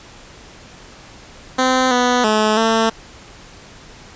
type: tone with pitch steps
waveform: 10% pulse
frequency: 257.9 / 247.1 / 215.1 / 224.5 Hz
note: C4 / B3 / A3 / A3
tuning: -25 / +1 / -39 / +35 cents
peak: -5 dBFS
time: 1.58-2.9 s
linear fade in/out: 10 ms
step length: 330 ms
effects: pink hiss -41 dBFS RMS until 4.15 s + resampled to 16000 Hz